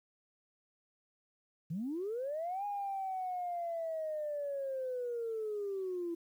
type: linear two-way sweep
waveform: sine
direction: up then down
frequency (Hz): 146.5 to 823 to 333.5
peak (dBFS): -34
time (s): 1.7-6.15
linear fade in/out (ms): 10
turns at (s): 2.65
effects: tanh soft clip ceiling -30 dBFS + 11-bit